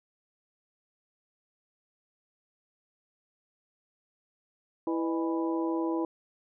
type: harmonic tone with a mistuned harmonic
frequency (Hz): 164.81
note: E3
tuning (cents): 0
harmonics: 2 / 3 / 4 / 5 / 6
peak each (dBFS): -28 / -36 / -40 / -41 / -38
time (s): 4.87-6.05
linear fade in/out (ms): 2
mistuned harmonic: 4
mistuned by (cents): -120
effects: none